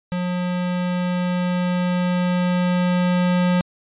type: tone with level ramp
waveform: square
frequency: 179.2 Hz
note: F3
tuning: 45 cents sharp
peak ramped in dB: -22 to -16 dBFS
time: 0.12-3.61 s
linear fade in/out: 0 ms
effects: resampled to 8000 Hz